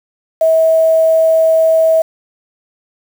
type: tone with quantisation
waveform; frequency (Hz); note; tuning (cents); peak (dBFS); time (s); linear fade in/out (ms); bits
sine; 646; E5; -35; -7; 0.41-2.02; 5; 5
effects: none